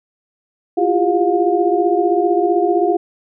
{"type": "tone cluster", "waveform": "sine", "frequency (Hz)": [339.3, 354.8, 402.2, 711], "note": ["F4", "F4", "G4", "F5"], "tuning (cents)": [-50, 27, 44, 31], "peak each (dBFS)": -18, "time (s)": [0.77, 2.97], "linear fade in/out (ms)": 10, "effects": []}